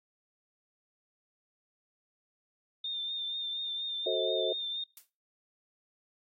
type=tone with vibrato; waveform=sine; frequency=3614 Hz; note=A7; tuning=46 cents sharp; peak=-33 dBFS; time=2.84-4.84 s; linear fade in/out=5 ms; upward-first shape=triangle; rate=4.2 Hz; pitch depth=38 cents each way
type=chord; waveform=sine; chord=F# diminished seventh; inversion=none; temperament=just; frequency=370 / 444 / 532.8 / 639.4 Hz; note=F#4 / A4 / C5 / Eb5; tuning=0 / +16 / +31 / +47 cents; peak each=-34 dBFS; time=4.06-4.53 s; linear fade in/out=5 ms
type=noise with exponential decay; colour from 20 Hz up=blue; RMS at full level=-45 dBFS; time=4.97-5.1 s; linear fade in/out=1 ms; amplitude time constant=27 ms
effects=noise-tail reverb RT60 0.4 s tail -26 dB re dry + AAC 48 kbps